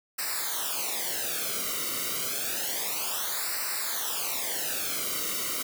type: noise with flanger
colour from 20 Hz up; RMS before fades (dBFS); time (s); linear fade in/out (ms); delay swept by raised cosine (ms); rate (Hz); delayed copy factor
white; -31; 0.18-5.63; 10; 0.3 to 1.2; 0.29; -0.95
effects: none